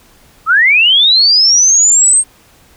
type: linear sweep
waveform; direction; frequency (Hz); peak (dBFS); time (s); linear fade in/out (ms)
sine; up; 1226 to 8540; -5; 0.46-2.24; 50
effects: pink hiss -46 dBFS RMS until 2.76 s